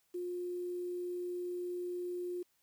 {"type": "tone with quantisation", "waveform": "sine", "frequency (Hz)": 355.9, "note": "F4", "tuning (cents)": 33, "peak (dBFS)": -36, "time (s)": [0.14, 2.43], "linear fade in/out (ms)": 10, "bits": 10, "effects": ["white hiss -75 dBFS RMS until 2.62 s"]}